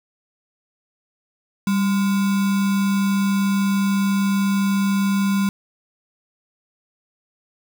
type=tone with sample-and-hold; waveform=sine; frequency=196.9 Hz; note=G3; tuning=8 cents sharp; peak=-16 dBFS; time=1.67-5.49 s; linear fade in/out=2 ms; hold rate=1225 Hz; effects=none